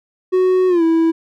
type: tone with pitch glide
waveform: triangle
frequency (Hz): 370 to 327.7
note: F#4 to E4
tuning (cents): 0 to -10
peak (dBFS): -9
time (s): 0.32-1.12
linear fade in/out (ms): 20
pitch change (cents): -210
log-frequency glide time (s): 0.68-0.83
effects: none